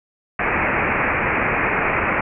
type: low-pass noise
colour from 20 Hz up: white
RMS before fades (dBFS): -20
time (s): 0.39-2.21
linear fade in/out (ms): 5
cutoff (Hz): 2500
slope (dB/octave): 96
effects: none